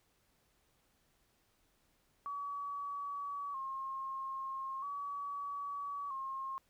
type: tone with vibrato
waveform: sine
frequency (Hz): 1104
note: C#6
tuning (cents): -7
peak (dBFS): -38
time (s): 2.26-6.58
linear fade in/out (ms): 0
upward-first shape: square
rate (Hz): 0.39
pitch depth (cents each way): 51
effects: pink hiss -74 dBFS RMS until 6.69 s